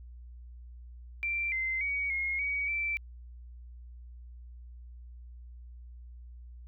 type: tone with pitch steps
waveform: sine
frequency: 2354 / 2074 / 2253 / 2153 / 2259 / 2334 Hz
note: D7 / C7 / C#7 / C7 / C#7 / D7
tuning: +3 / -16 / +28 / +49 / +32 / -11 cents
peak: -29 dBFS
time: 1.23-2.97 s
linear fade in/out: 0 ms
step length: 290 ms
effects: added 60 Hz sine -45 dBFS peak until 6.67 s

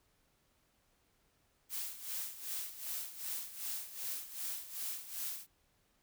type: noise with tremolo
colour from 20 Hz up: blue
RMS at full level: -39 dBFS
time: 1.69-5.47 s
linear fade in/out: 50 ms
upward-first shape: sine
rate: 2.6 Hz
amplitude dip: 75%
effects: pink hiss -74 dBFS RMS until 6.02 s

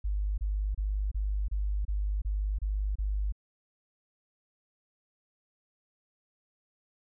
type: tone bursts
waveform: sine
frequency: 50.5 Hz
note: G#1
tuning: 48 cents flat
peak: -27 dBFS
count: 9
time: 0.04-3.324 s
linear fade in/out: 10 ms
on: 340 ms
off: 28 ms
effects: none

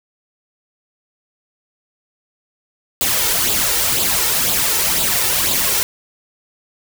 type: noise with flanger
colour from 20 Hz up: white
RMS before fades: -17 dBFS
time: 3.01-5.83 s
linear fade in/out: 0 ms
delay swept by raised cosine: 0.25 to 2.25 ms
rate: 2 Hz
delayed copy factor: +0.6
effects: none

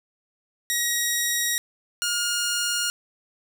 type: tone pair in turn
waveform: 10% pulse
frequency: 1898 / 1421.9 Hz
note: A#6 / F6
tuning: +31 / +31 cents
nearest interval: perfect fourth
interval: 500 cents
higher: first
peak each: -13 / -15 dBFS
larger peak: first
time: 0.7-1.58 / 2.02-2.9 s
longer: neither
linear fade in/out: 0 ms
effects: none

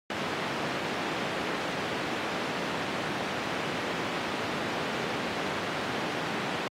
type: band-pass noise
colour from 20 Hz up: pink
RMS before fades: -33 dBFS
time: 0.1-6.68 s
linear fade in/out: 2 ms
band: 190 to 3000 Hz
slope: 12 dB/octave
effects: high-pass 100 Hz 12 dB/octave + AAC 48 kbps

